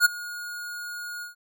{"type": "tone with ADSR envelope", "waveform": "square", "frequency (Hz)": 1438, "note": "F#6", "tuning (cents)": -50, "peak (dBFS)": -13, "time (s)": [0, 1.35], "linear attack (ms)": 53, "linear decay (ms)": 15, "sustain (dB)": -21, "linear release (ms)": 130, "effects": []}